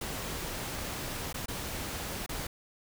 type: noise with dropouts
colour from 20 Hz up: pink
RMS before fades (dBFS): -37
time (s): 0.01-2.47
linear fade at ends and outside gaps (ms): 5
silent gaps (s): 1.328-1.342 / 1.459-1.482 / 2.263-2.291
effects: none